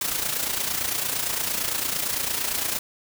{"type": "noise with amplitude modulation", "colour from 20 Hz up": "white", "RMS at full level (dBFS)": -24, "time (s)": [0.01, 2.79], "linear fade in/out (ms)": 5, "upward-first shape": "sine", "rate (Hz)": 28.8, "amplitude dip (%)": 60, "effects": []}